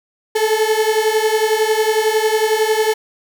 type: beating tone pair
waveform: 35% pulse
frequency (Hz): 430.1 / 441.1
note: A4 / A4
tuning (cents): -39 / +4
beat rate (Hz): 11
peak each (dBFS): -15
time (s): 0.35-2.94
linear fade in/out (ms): 10
effects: none